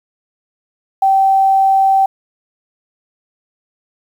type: tone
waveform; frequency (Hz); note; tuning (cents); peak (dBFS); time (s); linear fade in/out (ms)
sine; 775; G5; -20; -8; 1.02-2.06; 5
effects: 7-bit